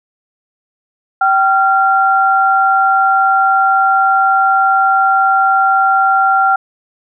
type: tone pair together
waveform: sine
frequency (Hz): 774.5 / 1380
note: G5 / F6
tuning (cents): -21 / -21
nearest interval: minor seventh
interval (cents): 1000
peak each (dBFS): -11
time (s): 1.21-6.56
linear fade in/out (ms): 5
effects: none